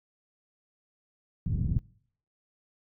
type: low-pass noise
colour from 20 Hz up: white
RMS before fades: -28 dBFS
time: 1.46-1.79 s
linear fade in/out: 0 ms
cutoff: 160 Hz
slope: 24 dB/octave
effects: noise-tail reverb RT60 0.6 s tail -24 dB re dry